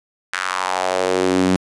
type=tone with high-pass filter sweep; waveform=sawtooth; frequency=92.6 Hz; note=F#2; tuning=2 cents sharp; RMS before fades=-19 dBFS; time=0.33-1.56 s; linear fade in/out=0 ms; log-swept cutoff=1600 to 210 Hz; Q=2.7; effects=resampled to 22050 Hz